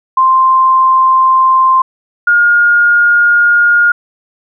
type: tone pair in turn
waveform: sine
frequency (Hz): 1046.5 / 1423.3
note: C6 / F6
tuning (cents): 0 / +32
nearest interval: perfect fourth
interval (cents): 532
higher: second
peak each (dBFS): -5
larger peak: neither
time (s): 0.17-1.82 / 2.27-3.92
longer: neither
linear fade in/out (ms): 5
effects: none